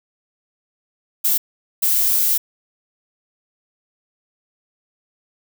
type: noise bursts at uneven times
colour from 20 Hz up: violet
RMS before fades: -17 dBFS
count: 2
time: 1.24-1.38 / 1.82-2.38 s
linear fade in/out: 10 ms
effects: none

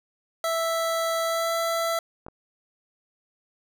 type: tone with pitch glide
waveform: 25% pulse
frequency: 659.3 to 665.8 Hz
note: E5 to E5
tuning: 0 to +17 cents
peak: -20 dBFS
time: 0.44-1.99 s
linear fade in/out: 2 ms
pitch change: +17 cents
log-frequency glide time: 1.23-1.53 s
type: clicks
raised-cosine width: 1 ms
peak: -26 dBFS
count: 2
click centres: 2.265 / 2.284 s
effects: none

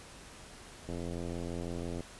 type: click train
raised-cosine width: 2 ms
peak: -26 dBFS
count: 97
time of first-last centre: 0.89-2.006 s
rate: 86 Hz
effects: pink hiss -51 dBFS RMS until 2.19 s + resampled to 24000 Hz

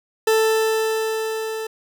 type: tone with level ramp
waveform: 40% pulse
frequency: 441.3 Hz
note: A4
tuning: 5 cents sharp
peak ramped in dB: -13 to -25 dBFS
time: 0.27-1.67 s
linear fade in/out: 5 ms
effects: none

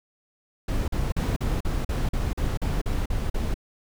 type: noise bursts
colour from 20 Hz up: brown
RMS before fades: -25 dBFS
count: 12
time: 0.68-3.542 s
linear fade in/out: 5 ms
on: 200 ms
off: 42 ms
effects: none

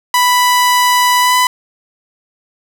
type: tone with pitch glide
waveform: sawtooth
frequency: 989 to 999.9 Hz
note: B5 to B5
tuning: +2 to +21 cents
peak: -5 dBFS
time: 0.14-1.47 s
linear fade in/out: 2 ms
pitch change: +19 cents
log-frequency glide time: 1.19-1.35 s
effects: none

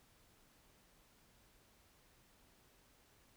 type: silence
effects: pink hiss -69 dBFS RMS until 3.36 s

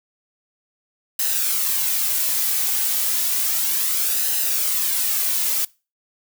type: noise with flanger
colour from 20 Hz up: blue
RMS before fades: -21 dBFS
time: 1.19-5.65 s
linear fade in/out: 5 ms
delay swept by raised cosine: 0.87 to 2.97 ms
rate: 0.32 Hz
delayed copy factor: -0.5
effects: noise-tail reverb RT60 0.3 s tail -23 dB re dry

